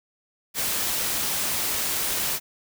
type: noise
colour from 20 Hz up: white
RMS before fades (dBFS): -26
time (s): 0.54-2.4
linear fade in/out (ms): 50
effects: none